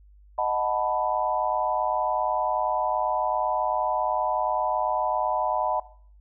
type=chord; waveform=sine; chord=B dominant seventh; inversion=first; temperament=equal with one note detuned; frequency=622.3 / 732.8 / 880 / 987.8 Hz; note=D#5 / F#5 / A5 / B5; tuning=0 / -17 / 0 / 0 cents; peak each=-28 dBFS; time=0.38-5.8 s; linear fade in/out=5 ms; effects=noise-tail reverb RT60 0.5 s tail -18 dB re dry + added 50 Hz sine -50 dBFS peak until 6.2 s